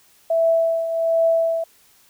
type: tone with tremolo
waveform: sine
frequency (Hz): 659.3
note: E5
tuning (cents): 0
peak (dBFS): -13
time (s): 0.3-1.64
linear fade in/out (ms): 5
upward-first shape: triangle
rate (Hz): 1.3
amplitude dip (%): 65
effects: white hiss -55 dBFS RMS until 2.09 s